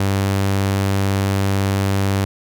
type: tone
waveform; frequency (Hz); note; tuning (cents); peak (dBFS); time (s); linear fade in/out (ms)
sawtooth; 98; G2; 0; -12; 0-2.25; 5
effects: none